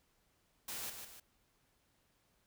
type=noise with echo; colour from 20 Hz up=white; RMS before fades=-43 dBFS; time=0.68-0.9 s; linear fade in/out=5 ms; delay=150 ms; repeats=2; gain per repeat=-6 dB; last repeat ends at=1.2 s; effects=pink hiss -75 dBFS RMS until 2.46 s